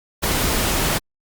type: noise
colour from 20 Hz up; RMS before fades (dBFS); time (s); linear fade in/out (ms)
pink; -20; 0.22-0.99; 20
effects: Opus 48 kbps